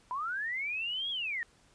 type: linear two-way sweep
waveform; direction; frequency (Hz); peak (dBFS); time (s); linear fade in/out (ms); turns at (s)
sine; up then down; 968 to 3364 to 1795; -32; 0.11-1.43; 0; 1.1
effects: pink hiss -64 dBFS RMS until 1.74 s + resampled to 22050 Hz